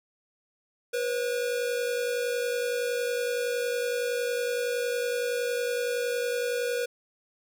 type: tone pair together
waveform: square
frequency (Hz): 485.2 / 536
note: B4 / C5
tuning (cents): -31 / +42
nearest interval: major second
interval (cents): 173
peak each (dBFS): -28 / -35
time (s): 0.93-6.86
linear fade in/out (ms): 10
effects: none